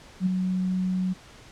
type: tone with ADSR envelope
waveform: sine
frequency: 185 Hz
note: F#3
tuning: in tune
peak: -18 dBFS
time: 0.2-1.14 s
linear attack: 61 ms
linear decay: 14 ms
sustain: -5 dB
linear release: 20 ms
effects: pink hiss -49 dBFS RMS until 1.51 s + low-pass 7000 Hz 12 dB/octave